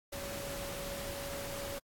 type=tone in noise; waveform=sine; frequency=561 Hz; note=C#5; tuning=21 cents sharp; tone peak=-42 dBFS; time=0.12-1.79 s; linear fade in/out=10 ms; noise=pink; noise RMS=-42 dBFS; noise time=0.12-1.79 s; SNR=-3 dB; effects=AAC 64 kbps